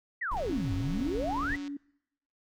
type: exponential two-way sweep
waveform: sine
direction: down then up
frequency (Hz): 2054 to 86.4 to 2054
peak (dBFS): -30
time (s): 0.21-1.56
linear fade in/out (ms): 10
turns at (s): 0.74
type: noise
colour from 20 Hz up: brown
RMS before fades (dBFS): -38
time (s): 0.31-1.57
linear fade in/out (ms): 5
type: click train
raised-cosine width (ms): 0.2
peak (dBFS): -32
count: 243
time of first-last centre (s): 0.37-1.678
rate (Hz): 185
type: tone with pitch glide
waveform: sine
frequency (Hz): 273.1 to 284.7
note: C#4 to C#4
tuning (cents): -26 to +46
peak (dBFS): -34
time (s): 0.49-1.77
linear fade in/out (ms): 5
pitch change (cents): +72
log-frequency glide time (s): 0.63-1.51
effects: noise-tail reverb RT60 0.8 s tail -25 dB re dry